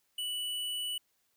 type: tone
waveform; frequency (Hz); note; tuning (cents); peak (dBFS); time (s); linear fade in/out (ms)
square; 2960; F#7; 0; -34; 0.18-0.98; 5
effects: white hiss -75 dBFS RMS until 1.36 s